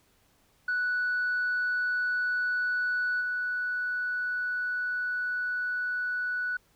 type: tone with level steps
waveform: sine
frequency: 1479 Hz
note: F#6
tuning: 1 cent flat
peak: -24 / -27 dBFS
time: 0.68-6.57 s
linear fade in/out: 5 ms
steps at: 3.2 s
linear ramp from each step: 20 ms
effects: tanh soft clip ceiling -23 dBFS + pink hiss -66 dBFS RMS until 6.75 s